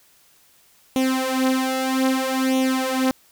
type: tone with flanger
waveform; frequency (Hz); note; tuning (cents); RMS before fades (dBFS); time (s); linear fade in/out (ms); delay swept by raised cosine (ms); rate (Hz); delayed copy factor
sawtooth; 261.6; C4; 0; -21; 0.96-3.11; 0; 0.31 to 5.31; 0.62; +0.8
effects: white hiss -56 dBFS RMS until 3.31 s